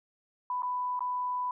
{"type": "tone with dropouts", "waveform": "sine", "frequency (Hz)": 994, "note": "B5", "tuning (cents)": 11, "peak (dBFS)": -29, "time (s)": [0.5, 1.51], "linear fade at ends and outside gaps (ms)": 2, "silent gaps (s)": [[0.622, 0.631], [0.993, 1.006]], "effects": []}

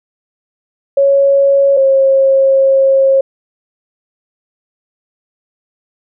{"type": "tone pair in turn", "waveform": "sine", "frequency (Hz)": [554.4, 539.6], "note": ["C#5", "C#5"], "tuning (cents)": [0, -47], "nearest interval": "unison", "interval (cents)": 47, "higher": "first", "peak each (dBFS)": -6, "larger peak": "neither", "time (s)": [[0.97, 1.77], [1.77, 3.21]], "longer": "second", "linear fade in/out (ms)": 5, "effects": []}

